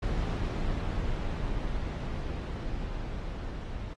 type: noise with level ramp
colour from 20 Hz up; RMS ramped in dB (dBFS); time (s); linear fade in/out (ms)
brown; -29 to -37; 0.02-3.94; 10
effects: low-pass 5000 Hz 12 dB/octave + AAC 32 kbps